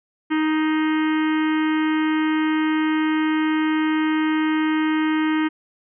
harmonic tone with a mistuned harmonic, 311.9 Hz, D#4, 4 cents sharp, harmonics 1 / 3 / 4 / 5 / 6 / 7 / 8 / 9 / 10, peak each -18 / -30 / -32 / -32 / -32 / -34 / -40 / -41 / -39 dBFS, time 0.3-5.49 s, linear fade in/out 20 ms, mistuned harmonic 7, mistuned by -29 cents, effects none

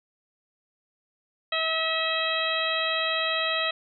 harmonic tone, 645 Hz, E5, 38 cents flat, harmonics 1 / 2 / 3 / 4 / 5 / 6, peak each -31 / -31 / -31 / -31 / -31 / -31 dBFS, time 1.52-3.71 s, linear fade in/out 5 ms, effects none

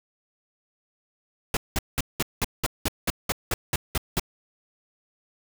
pink noise bursts, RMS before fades -24 dBFS, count 13, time 1.54-4.197 s, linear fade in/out 2 ms, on 29 ms, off 190 ms, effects none

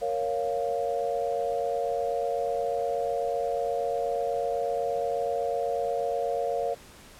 sine chord, Bb minor, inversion none, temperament equal, 466.2 / 554.4 / 698.5 Hz, Bb4 / Db5 / F5, 0 / 0 / 0 cents, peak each -30 dBFS, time 0.01-6.75 s, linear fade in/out 20 ms, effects pink hiss -50 dBFS RMS until 7.19 s + low-pass 12000 Hz 12 dB/octave

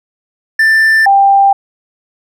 triangle / sine tone pair in turn, 1776 / 791.1 Hz, A6 / G5, +16 / +16 cents, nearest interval octave + major second, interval 1400 cents, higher first, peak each -4 dBFS, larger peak neither, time 0.59-1.06 / 1.06-1.53 s, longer neither, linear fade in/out 5 ms, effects none

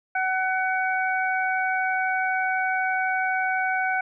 harmonic tone, 751 Hz, F#5, 26 cents sharp, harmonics 1 / 2 / 3, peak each -25 / -25 / -30 dBFS, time 0.15-4.01 s, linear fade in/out 5 ms, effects none

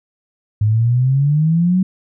sine exponential sweep, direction up, 103.83 to 190 Hz, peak -11 dBFS, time 0.61-1.83 s, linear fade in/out 5 ms, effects none

